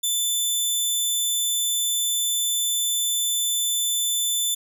15% pulse tone, 3520 Hz, A7, in tune, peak -14 dBFS, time 0.03-4.55 s, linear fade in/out 10 ms, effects none

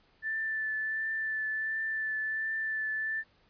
sine tone with vibrato, 1760 Hz, A6, in tune, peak -30 dBFS, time 0.22-3.24 s, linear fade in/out 50 ms, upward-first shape triangle, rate 1.4 Hz, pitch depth 18 cents each way, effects pink hiss -66 dBFS RMS until 3.49 s + resampled to 11025 Hz

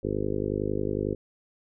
harmonic tone, 51 Hz, G#1, 31 cents flat, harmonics 1 / 2 / 3 / 4 / 5 / 6 / 7 / 8 / 9 / 10, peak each -38 / -35 / -37 / -38 / -35 / -36 / -33 / -32 / -35 / -38 dBFS, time 0.03-1.15 s, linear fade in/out 10 ms, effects none

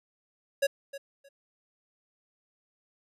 square tone with echo, 555 Hz, C#5, 2 cents sharp, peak -23 dBFS, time 0.62-0.67 s, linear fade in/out 10 ms, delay 310 ms, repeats 2, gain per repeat -15 dB, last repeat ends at 1.29 s, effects resampled to 32000 Hz

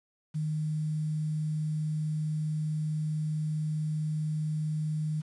sine tone with quantisation, 154.1 Hz, D#3, 16 cents flat, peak -28 dBFS, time 0.34-5.22 s, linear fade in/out 20 ms, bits 9, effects resampled to 24000 Hz

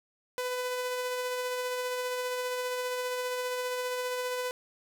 sawtooth tone with tremolo, 500 Hz, B4, 21 cents sharp, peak -26 dBFS, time 0.38-4.51 s, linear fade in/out 0 ms, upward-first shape sine, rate 15 Hz, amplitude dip 25%, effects none

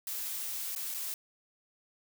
blue noise with dropouts, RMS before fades -37 dBFS, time 0.07-1.14 s, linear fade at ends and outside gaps 1 ms, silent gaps 0.751-0.761 / 0.941-0.945 s, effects none

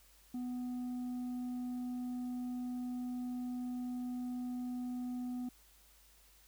sine tone with tanh clipping, 248.1 Hz, B3, 8 cents sharp, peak -38 dBFS, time 0.34-5.49 s, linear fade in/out 5 ms, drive 4 dB, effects added 50 Hz sine -66 dBFS peak until 6.47 s + white hiss -65 dBFS RMS until 6.47 s

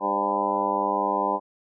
harmonic tone with a mistuned harmonic, 99.9 Hz, G2, 33 cents sharp, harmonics 2 / 3 / 4 / 5 / 6 / 7 / 8 / 9 / 10, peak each -35 / -33 / -33 / -32 / -31 / -35 / -29 / -29 / -26 dBFS, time 0-1.4 s, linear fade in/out 50 ms, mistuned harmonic 5, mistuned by +52 cents, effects none

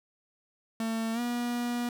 45% pulse tone with pitch glide, 225 to 241.1 Hz, A3 to B3, +39 to -41 cents, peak -29 dBFS, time 0.8-1.89 s, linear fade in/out 2 ms, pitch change +120 cents, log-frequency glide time 1.13-1.2 s, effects none

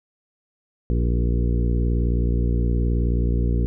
harmonic tone with a mistuned harmonic, 59 Hz, A#1, 22 cents sharp, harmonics 1 / 2 / 3 / 4 / 5 / 6 / 7 / 8, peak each -19 / -25 / -29 / -31 / -33 / -35 / -36 / -37 dBFS, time 0.9-3.66 s, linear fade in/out 0 ms, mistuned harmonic 7, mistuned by -21 cents, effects none

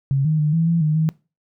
sine tone with pitch steps, 136.9 / 155.8 / 150.9 / 164.2 / 167.8 / 153.4 / 158.4 Hz, C#3 / D#3 / D3 / E3 / E3 / D#3 / D#3, -21 / +3 / +47 / -6 / +31 / -24 / +31 cents, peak -15 dBFS, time 0.11-1.09 s, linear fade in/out 0 ms, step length 140 ms, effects noise-tail reverb RT60 0.3 s tail -22 dB re dry

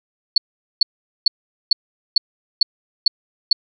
sine tone bursts, 4422 Hz, C#8, 5 cents flat, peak -8 dBFS, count 8, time 0.36-3.53 s, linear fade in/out 5 ms, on 20 ms, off 430 ms, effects none

